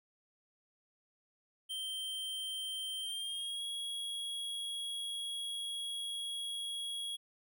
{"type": "tone with pitch glide", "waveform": "square", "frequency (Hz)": [3136, 3317], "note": ["G7", "G#7"], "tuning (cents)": [0, -3], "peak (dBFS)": -38, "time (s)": [1.69, 7.17], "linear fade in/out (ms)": 20, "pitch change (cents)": 97, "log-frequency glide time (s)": [3, 3.63], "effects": []}